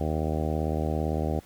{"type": "harmonic tone", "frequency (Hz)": 77.78, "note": "D#2", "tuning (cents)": 0, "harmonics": [1, 2, 3, 4, 5, 6, 7, 8, 9, 10], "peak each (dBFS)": [-29, -32, -34, -35, -36, -37, -37, -38, -39, -39], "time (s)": [0, 1.4], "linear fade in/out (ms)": 5, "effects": ["pink hiss -54 dBFS RMS until 1.45 s"]}